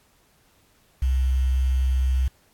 sine tone with quantisation, 64.6 Hz, C2, 21 cents flat, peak -18 dBFS, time 1.02-2.28 s, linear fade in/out 5 ms, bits 7, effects pink hiss -61 dBFS RMS until 2.53 s + AAC 64 kbps

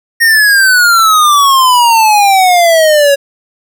square exponential sweep, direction down, 1864.7 to 553 Hz, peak -5 dBFS, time 0.2-3.16 s, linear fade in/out 20 ms, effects none

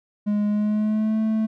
triangle tone with pitch glide, 207.7 to 219.2 Hz, G#3 to A3, 0 to -6 cents, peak -17 dBFS, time 0.26-1.47 s, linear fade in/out 20 ms, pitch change +94 cents, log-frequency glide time 0.47-1.2 s, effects none

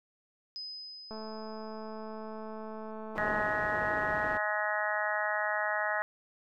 sine tone with exponential decay, 5030 Hz, D#8, 18 cents sharp, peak -37 dBFS, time 0.56-2.91 s, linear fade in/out 0 ms, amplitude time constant 510 ms
click train, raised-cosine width 1 ms, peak -30 dBFS, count 504, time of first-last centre 1.11-3.417 s, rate 218 Hz
white low-pass noise, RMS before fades -40 dBFS, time 3.15-4.38 s, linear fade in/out 10 ms, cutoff 760 Hz, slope 12 dB/octave
harmonic tone, 210.6 Hz, G#3, 24 cents sharp, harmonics 3 / 4 / 5 / 6 / 7 / 8 / 9, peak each -35 / -36 / -41 / -38 / -38 / -36 / -35 dBFS, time 3.18-6.02 s, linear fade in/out 0 ms
effects none

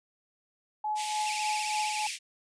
sine tone with tremolo, 851 Hz, G#5, 42 cents sharp, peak -27 dBFS, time 0.84-2.07 s, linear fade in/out 5 ms, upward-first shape triangle, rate 3.4 Hz, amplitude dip 55%
pink high-pass noise, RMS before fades -36 dBFS, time 0.95-2.19 s, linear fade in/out 50 ms, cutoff 2100 Hz, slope 48 dB/octave
sawtooth tone with vibrato, 2500 Hz, D#7, 8 cents sharp, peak -32 dBFS, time 1.26-2.11 s, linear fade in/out 5 ms, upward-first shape triangle, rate 15 Hz, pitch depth 210 cents each way
effects resampled to 22050 Hz

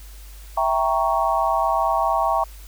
sine chord, E diminished seventh, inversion none, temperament equal, 659.3 / 784 / 932.3 / 1108.7 Hz, E5 / G5 / Bb5 / Db6, 0 / 0 / 0 / 0 cents, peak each -23 dBFS, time 0.57-2.44 s, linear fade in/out 5 ms, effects added 50 Hz sine -38 dBFS peak until 2.67 s + white hiss -48 dBFS RMS until 2.67 s

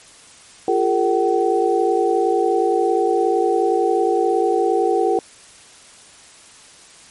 sine tone cluster, 347.8 / 405 / 456 / 760 Hz, F4 / G#4 / A#4 / F#5, -7 / -43 / -38 / +46 cents, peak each -20 dBFS, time 0.68-5.19 s, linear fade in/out 2 ms, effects white hiss -45 dBFS RMS until 7.1 s + MP3 48 kbps

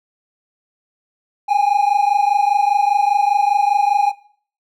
triangle tone pair together, 805.6 / 830.6 Hz, G5 / G#5, +47 / 0 cents, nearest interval minor second, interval 53 cents, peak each -14 dBFS, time 1.48-4.12 s, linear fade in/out 20 ms, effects noise-tail reverb RT60 0.5 s tail -19 dB re dry

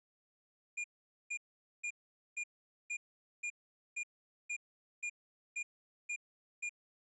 square tone bursts, 2418 Hz, D7, 50 cents sharp, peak -37 dBFS, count 12, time 0.77-6.694 s, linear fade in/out 10 ms, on 72 ms, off 460 ms, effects resampled to 24000 Hz

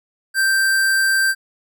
square tone, 1568 Hz, G6, in tune, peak -15 dBFS, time 0.34-1.35 s, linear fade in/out 50 ms, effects none

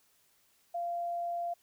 sine tone, 691 Hz, F5, 19 cents flat, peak -32 dBFS, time 0.74-1.54 s, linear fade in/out 10 ms, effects white hiss -69 dBFS RMS until 1.62 s

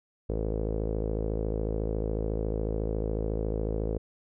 sawtooth tone with low-pass filter, 54 Hz, A1, 32 cents flat, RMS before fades -30 dBFS, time 0.29-3.98 s, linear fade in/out 5 ms, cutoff 470 Hz, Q 4.4, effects none

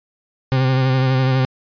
40% pulse tone with vibrato, 130.81 Hz, C3, in tune, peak -13 dBFS, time 0.52-1.45 s, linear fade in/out 0 ms, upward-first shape sine, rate 12 Hz, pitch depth 31 cents each way, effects resampled to 11025 Hz

